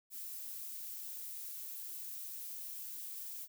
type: noise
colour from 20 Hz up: violet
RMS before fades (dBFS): -45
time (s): 0.1-3.48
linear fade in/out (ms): 50
effects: none